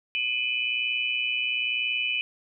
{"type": "tone cluster", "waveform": "sine", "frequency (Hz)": [2440, 2561, 2983], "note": ["D#7", "D#7", "F#7"], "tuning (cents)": [-34, 49, 13], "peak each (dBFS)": -29, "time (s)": [0.15, 2.21], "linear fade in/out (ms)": 0, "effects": []}